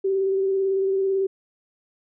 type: tone with vibrato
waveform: sine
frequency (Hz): 386.6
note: G4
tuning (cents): -24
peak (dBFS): -19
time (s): 0.04-1.27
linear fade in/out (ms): 10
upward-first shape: square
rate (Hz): 18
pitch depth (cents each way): 17
effects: none